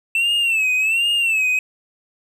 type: tone with vibrato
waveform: triangle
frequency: 2665 Hz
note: E7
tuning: 18 cents sharp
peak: -14 dBFS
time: 0.15-1.59 s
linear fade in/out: 2 ms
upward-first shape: sine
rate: 1.3 Hz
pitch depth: 110 cents each way
effects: none